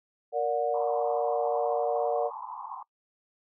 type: chord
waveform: sine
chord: Bb augmented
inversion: none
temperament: just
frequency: 466.2 / 582.7 / 728.4 Hz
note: Bb4 / D5 / F#5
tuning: 0 / -14 / -27 cents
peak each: -29 dBFS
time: 0.32-2.31 s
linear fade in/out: 50 ms
type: band-pass noise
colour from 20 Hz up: white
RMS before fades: -40 dBFS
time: 0.74-2.83 s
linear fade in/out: 5 ms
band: 800 to 1100 Hz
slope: 96 dB/octave
effects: noise-tail reverb RT60 0.1 s tail -22 dB re dry